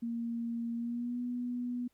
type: tone with pitch glide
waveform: sine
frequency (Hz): 233.1 to 244.8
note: A#3 to B3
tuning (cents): 0 to -15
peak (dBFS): -33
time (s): 0.02-1.88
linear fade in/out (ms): 10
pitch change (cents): +85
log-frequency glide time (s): 0.75-1.2
effects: pink hiss -75 dBFS RMS until 1.93 s